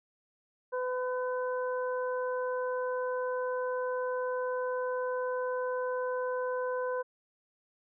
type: harmonic tone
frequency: 504 Hz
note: B4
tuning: 35 cents sharp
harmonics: 1 / 2 / 3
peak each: -31 / -37 / -41 dBFS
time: 0.72-7.03 s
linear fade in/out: 20 ms
effects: none